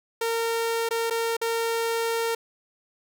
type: tone with dropouts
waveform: sawtooth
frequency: 458.9 Hz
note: A#4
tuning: 27 cents flat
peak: -20 dBFS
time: 0.21-2.35 s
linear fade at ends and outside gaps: 5 ms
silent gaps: 0.89-0.908 / 1.1-1.107 / 1.368-1.414 s
effects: none